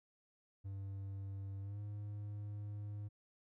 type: tone with pitch glide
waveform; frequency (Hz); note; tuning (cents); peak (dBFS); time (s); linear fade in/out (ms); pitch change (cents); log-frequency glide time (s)
triangle; 98 to 103.41; G2 to G#2; 0 to -7; -40; 0.64-3.09; 20; +93; 1.61-1.8
effects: none